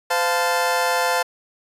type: chord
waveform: 25% pulse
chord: F major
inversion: second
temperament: equal with one note detuned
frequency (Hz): 512.8 / 698.5 / 880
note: C5 / F5 / A5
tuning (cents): -35 / 0 / 0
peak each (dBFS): -19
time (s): 0.1-1.23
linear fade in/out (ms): 10
effects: resampled to 32000 Hz